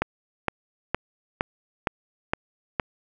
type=click train; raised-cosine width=0.5 ms; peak=-7 dBFS; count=7; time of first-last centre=0.02-2.798 s; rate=2.16 Hz; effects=none